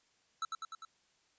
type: tone with echo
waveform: square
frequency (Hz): 1318.5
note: E6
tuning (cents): 0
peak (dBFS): -34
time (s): 0.42-0.45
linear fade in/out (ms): 2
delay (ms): 100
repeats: 4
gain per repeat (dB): -3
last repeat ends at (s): 0.85
effects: white hiss -72 dBFS RMS until 1.38 s + resampled to 16000 Hz